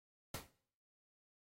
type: noise with exponential decay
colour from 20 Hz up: pink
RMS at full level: -39 dBFS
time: 0.34-0.51 s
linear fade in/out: 5 ms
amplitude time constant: 35 ms
effects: noise-tail reverb RT60 0.6 s tail -20 dB re dry + AAC 48 kbps